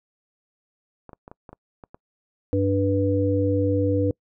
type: clicks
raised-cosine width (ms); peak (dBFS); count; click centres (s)
1; -27; 8; 1.093 / 1.132 / 1.279 / 1.315 / 1.492 / 1.53 / 1.838 / 1.945
type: harmonic tone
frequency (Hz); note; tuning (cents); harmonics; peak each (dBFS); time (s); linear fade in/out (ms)
98; G2; 0; 1 / 3 / 5; -23 / -23 / -23; 2.53-4.11; 0
effects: noise-tail reverb RT60 0.1 s tail -26 dB re dry